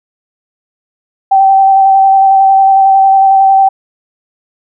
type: tone with vibrato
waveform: sine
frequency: 776 Hz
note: G5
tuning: 18 cents flat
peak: -3 dBFS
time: 1.31-3.69 s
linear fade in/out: 10 ms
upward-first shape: square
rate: 11 Hz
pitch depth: 12 cents each way
effects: none